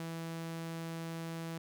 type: tone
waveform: sawtooth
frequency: 164.81 Hz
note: E3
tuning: in tune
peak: -35 dBFS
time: 0-1.58 s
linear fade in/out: 2 ms
effects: none